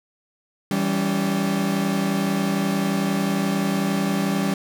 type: chord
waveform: 40% pulse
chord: C# diminished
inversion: first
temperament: equal with one note detuned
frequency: 164.81 / 196 / 282 Hz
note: E3 / G3 / C#4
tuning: 0 / 0 / +30 cents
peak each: -27 / -21 / -26 dBFS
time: 0.71-4.54 s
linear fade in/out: 2 ms
effects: 9-bit